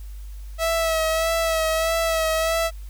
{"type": "tone with vibrato", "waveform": "sawtooth", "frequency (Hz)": 650, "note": "E5", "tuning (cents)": -24, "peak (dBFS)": -16, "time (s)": [0.58, 2.71], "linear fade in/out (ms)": 50, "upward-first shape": "sine", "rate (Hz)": 1.6, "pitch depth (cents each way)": 30, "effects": ["added 50 Hz sine -33 dBFS peak until 2.89 s", "white hiss -54 dBFS RMS until 2.89 s"]}